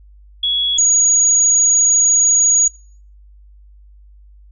sine tone pair in turn, 3358 / 6737 Hz, G#7 / G#8, +18 / +24 cents, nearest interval octave, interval 1206 cents, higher second, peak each -14 / -9 dBFS, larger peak second, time 0.43-0.78 / 0.78-2.68 s, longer second, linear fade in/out 5 ms, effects noise-tail reverb RT60 0.5 s tail -25 dB re dry + added 50 Hz sine -41 dBFS peak until 4.51 s

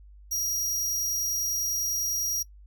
sawtooth tone, 5710 Hz, F8, 37 cents sharp, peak -24 dBFS, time 0.31-2.43 s, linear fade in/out 10 ms, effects noise-tail reverb RT60 0.1 s tail -21 dB re dry + added 50 Hz sine -47 dBFS peak until 2.66 s

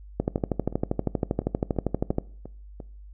two click trains, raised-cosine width 2 ms, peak -10 / -24 dBFS, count 26 / 8, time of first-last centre 0.2-2.184 / 0.38-2.802 s, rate 12.6 / 2.89 Hz, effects noise-tail reverb RT60 0.5 s tail -21 dB re dry + added 50 Hz sine -42 dBFS peak until 3.13 s

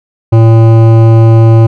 sine tone with hard clipping, 113.2 Hz, A2, 50 cents sharp, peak -3 dBFS, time 0.32-1.67 s, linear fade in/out 10 ms, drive 14 dB, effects none

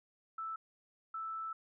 sine tone bursts at uneven times, 1318.5 Hz, E6, in tune, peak -38 dBFS, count 2, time 0.38-0.56 / 1.14-1.53 s, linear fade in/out 5 ms, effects none

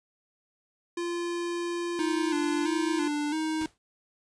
square tone with pitch glide, 345.4 to 342.2 Hz, F4 to F4, -19 to -35 cents, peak -30 dBFS, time 0.97-3.08 s, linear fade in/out 5 ms, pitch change -16 cents, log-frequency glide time 2.14-2.4 s
square tone with vibrato, 304.8 Hz, D#4, 36 cents flat, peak -28 dBFS, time 1.99-3.66 s, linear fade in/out 2 ms, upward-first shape square, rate 1.5 Hz, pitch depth 56 cents each way
pink noise with exponential decay, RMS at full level -39 dBFS, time 3.61-3.78 s, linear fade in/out 0 ms, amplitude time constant 35 ms
effects resampled to 22050 Hz

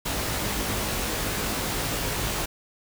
pink noise with comb filter, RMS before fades -28 dBFS, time 0.05-2.46 s, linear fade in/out 10 ms, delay 19 ms, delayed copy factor +0.65, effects none

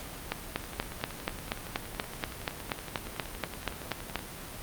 two click trains, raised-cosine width 0.3 ms, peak -24 / -12 dBFS, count 39 / 17, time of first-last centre 0.64-4.191 / 0.32-4.157 s, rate 10.7 / 4.17 Hz, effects pink hiss -42 dBFS RMS until 4.62 s + Opus 48 kbps

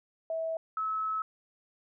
sine tone pair in turn, 650 / 1295.1 Hz, E5 / E6, -24 / -31 cents, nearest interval octave, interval 1193 cents, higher second, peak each -30 / -29 dBFS, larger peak second, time 0.3-0.57 / 0.77-1.22 s, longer second, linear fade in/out 2 ms, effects none

